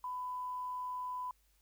sine tone with quantisation, 1000 Hz, B5, 21 cents sharp, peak -37 dBFS, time 0.04-1.31 s, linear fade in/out 2 ms, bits 11, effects added 50 Hz sine -70 dBFS peak until 1.61 s + white hiss -74 dBFS RMS until 1.61 s

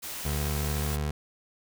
white noise, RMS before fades -37 dBFS, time 0.02-0.97 s, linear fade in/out 20 ms
25% pulse tone with pitch glide, 73.42 to 74.14 Hz, D2 to D2, 0 to +17 cents, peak -24 dBFS, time 0.25-1.11 s, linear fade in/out 5 ms, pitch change +17 cents, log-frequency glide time 0.56-0.89 s
effects none

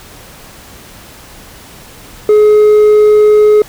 sine tone with hard clipping, 422.8 Hz, G#4, 31 cents sharp, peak -4 dBFS, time 2.29-3.62 s, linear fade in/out 2 ms, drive 2 dB, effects pink hiss -35 dBFS RMS until 3.68 s

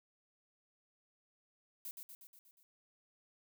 violet noise with echo, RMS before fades -45 dBFS, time 1.85-1.91 s, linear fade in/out 0 ms, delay 120 ms, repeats 6, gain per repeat -4 dB, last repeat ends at 2.63 s, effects none

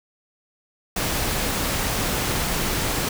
pink noise, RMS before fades -24 dBFS, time 0.96-3.09 s, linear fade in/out 5 ms, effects none

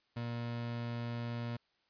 30% pulse tone, 118.3 Hz, A#2, 26 cents sharp, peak -34 dBFS, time 0.16-1.57 s, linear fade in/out 10 ms, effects white hiss -75 dBFS RMS until 1.89 s + resampled to 11025 Hz

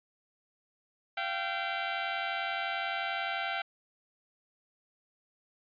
15% pulse tone pair together, 685.6 / 777 Hz, F5 / G5, -32 / -16 cents, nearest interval major second, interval 216 cents, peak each -29 / -27 dBFS, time 1.17-3.62 s, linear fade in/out 5 ms, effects resampled to 11025 Hz

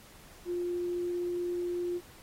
sine tone, 351.9 Hz, F4, 13 cents sharp, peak -30 dBFS, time 0.45-2.01 s, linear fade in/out 50 ms, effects pink hiss -55 dBFS RMS until 2.22 s + AAC 48 kbps

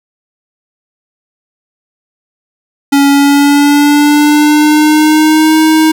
square tone with pitch glide, 280.5 to 314.9 Hz, C#4 to D#4, +21 to +21 cents, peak -5 dBFS, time 2.92-5.92 s, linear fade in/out 10 ms, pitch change +200 cents, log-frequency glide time 3.09-5.58 s, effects none

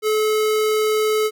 square tone, 430.6 Hz, A4, 37 cents flat, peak -17 dBFS, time 0.02-1.31 s, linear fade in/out 50 ms, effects none

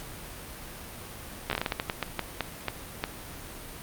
slowing click train, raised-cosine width 0.3 ms, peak -11 dBFS, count 15, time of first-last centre 1.5-3.039 s, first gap 13 ms, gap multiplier 1.29, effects pink hiss -42 dBFS RMS until 3.82 s + Opus 48 kbps

